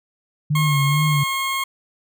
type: tone with vibrato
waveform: sine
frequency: 146.83 Hz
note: D3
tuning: in tune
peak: -16 dBFS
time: 0.5-1.24 s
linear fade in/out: 10 ms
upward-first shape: sine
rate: 2.3 Hz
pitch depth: 82 cents each way
type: tone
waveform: 20% pulse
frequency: 1079 Hz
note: C#6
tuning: 47 cents flat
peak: -16 dBFS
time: 0.55-1.64 s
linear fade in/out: 5 ms
effects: none